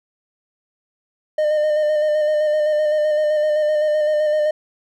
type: tone with vibrato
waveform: triangle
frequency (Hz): 607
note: D#5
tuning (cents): -43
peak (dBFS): -13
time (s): 1.38-4.51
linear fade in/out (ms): 5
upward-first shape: square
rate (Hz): 7.8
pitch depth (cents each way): 21
effects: none